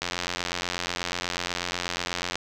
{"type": "click train", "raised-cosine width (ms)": 0.2, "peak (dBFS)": -10, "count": 207, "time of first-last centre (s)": [0.02, 2.356], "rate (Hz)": 88.2, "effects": []}